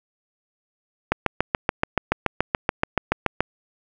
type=click train; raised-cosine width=0.5 ms; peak=-3 dBFS; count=17; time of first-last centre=1.12-3.406 s; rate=7 Hz; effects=none